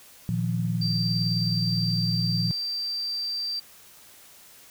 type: chord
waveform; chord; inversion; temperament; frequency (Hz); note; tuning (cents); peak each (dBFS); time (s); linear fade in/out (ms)
sine; Bb suspended fourth; none; just; 116.54 / 155.39 / 174.81; Bb2 / Eb3 / F3; 0 / -2 / +2; -27 / -31 / -27; 0.29-2.51; 0
type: tone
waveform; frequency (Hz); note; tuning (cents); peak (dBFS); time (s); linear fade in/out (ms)
sine; 4686; D8; -5; -27; 0.81-3.6; 10
effects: white hiss -51 dBFS RMS until 4.7 s